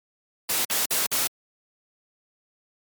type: noise bursts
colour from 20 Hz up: white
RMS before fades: -24 dBFS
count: 4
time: 0.49-1.274 s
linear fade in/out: 5 ms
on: 160 ms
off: 48 ms
effects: high-pass 150 Hz 12 dB/octave + MP3 96 kbps